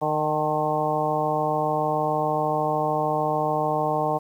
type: harmonic tone with a mistuned harmonic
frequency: 153.3 Hz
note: D#3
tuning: 25 cents flat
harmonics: 1 / 2 / 3 / 4 / 5 / 6 / 7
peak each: -31 / -32 / -29 / -27 / -26 / -29 / -31 dBFS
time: 0.01-4.19 s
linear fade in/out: 20 ms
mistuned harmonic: 6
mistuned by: -50 cents
effects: 9-bit